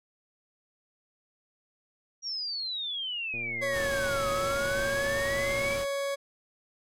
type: exponential two-way sweep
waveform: sine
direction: down then up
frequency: 5710 to 1244.5 to 2348 Hz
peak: -31 dBFS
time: 2.22-5.78 s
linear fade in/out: 50 ms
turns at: 4.3 s
type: click train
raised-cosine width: 2 ms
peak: -32 dBFS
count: 284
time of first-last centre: 3.34-5.759 s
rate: 117 Hz
type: tone with pitch glide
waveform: 40% pulse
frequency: 554.4 to 557.6 Hz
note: C#5 to C#5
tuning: 0 to +10 cents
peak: -28 dBFS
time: 3.61-6.16 s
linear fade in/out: 20 ms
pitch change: +10 cents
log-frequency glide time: 3.76-5.25 s
type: noise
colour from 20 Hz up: pink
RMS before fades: -38 dBFS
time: 3.71-5.86 s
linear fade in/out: 50 ms
effects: low-pass 12000 Hz 12 dB/octave